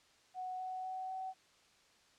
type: tone with pitch steps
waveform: sine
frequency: 740 / 745.1 / 750.3 / 755.5 Hz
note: F#5 / F#5 / F#5 / F#5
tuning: 0 / +12 / +24 / +36 cents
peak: -39 dBFS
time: 0.34-1.34 s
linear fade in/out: 50 ms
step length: 250 ms
effects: white hiss -67 dBFS RMS until 2.18 s + low-pass 6000 Hz 12 dB/octave